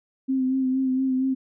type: tone with vibrato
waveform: sine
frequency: 261.6 Hz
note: C4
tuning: in tune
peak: -20 dBFS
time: 0.28-1.35 s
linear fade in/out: 20 ms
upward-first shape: sine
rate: 4.3 Hz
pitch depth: 29 cents each way
effects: none